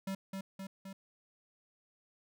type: tone with echo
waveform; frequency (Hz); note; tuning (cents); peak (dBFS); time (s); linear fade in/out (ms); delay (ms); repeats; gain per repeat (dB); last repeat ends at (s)
square; 193.2; G3; -25; -36; 0.07-0.15; 5; 260; 3; -3; 0.93
effects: none